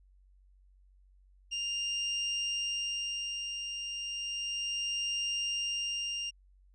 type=tone with tremolo; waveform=30% pulse; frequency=2800 Hz; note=F7; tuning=4 cents sharp; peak=-28 dBFS; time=1.51-6.31 s; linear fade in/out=20 ms; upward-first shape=sine; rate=0.33 Hz; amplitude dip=45%; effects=added 47 Hz sine -59 dBFS peak until 6.74 s + resampled to 22050 Hz